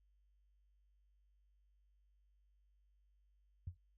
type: tone with exponential decay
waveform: sine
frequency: 87.31 Hz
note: F2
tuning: in tune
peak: -38 dBFS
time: 3.67-3.77 s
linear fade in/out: 5 ms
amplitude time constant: 21 ms
effects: added 50 Hz sine -70 dBFS peak until 3.97 s